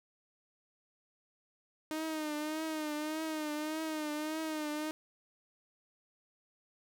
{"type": "tone with vibrato", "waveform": "sawtooth", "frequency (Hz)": 308.6, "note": "D#4", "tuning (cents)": -14, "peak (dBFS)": -31, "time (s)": [1.91, 4.91], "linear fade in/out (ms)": 0, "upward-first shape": "triangle", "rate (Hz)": 1.7, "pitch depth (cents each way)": 65, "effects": []}